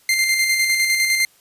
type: tone with tremolo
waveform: sawtooth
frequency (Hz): 2093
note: C7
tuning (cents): 0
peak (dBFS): -11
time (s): 0.09-1.25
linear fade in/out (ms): 2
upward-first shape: square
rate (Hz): 9.9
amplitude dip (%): 35
effects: white hiss -55 dBFS RMS until 1.4 s + resampled to 32000 Hz